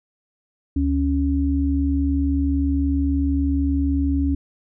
sine tone pair together, 73.42 / 277.2 Hz, D2 / C#4, 0 / 0 cents, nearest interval octave + major seventh, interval 2300 cents, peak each -20 dBFS, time 0.76-4.35 s, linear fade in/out 5 ms, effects none

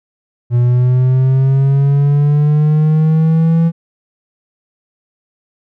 triangle linear sweep, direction up, 120 to 167 Hz, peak -6 dBFS, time 0.5-3.72 s, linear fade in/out 50 ms, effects none

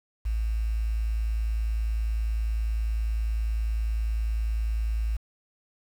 sine tone with quantisation, 55 Hz, A1, in tune, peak -24 dBFS, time 0.25-5.17 s, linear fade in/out 10 ms, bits 8, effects none

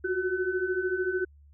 sine tone cluster, 360.8 / 374.2 / 1511 Hz, F#4 / F#4 / F#6, -44 / +20 / +36 cents, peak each -31 / -29 / -32 dBFS, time 0.04-1.25 s, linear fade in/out 10 ms, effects added 72 Hz sine -52 dBFS peak until 1.53 s

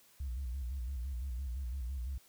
sine tone with vibrato, 63.8 Hz, C2, 43 cents flat, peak -34 dBFS, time 0.2-2.18 s, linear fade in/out 5 ms, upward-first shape square, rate 5.9 Hz, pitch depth 120 cents each way, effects tanh soft clip ceiling -33 dBFS + white hiss -64 dBFS RMS until 2.28 s

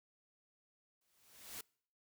white noise with exponential growth, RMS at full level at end -44 dBFS, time 1.01-1.61 s, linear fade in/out 5 ms, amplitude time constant 130 ms, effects noise-tail reverb RT60 0.6 s tail -26 dB re dry

